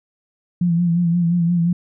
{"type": "tone with vibrato", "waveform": "sine", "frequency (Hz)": 171.8, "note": "F3", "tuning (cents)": -28, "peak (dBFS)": -14, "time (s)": [0.61, 1.73], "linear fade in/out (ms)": 5, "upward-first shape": "sine", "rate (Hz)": 5.7, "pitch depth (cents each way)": 49, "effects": []}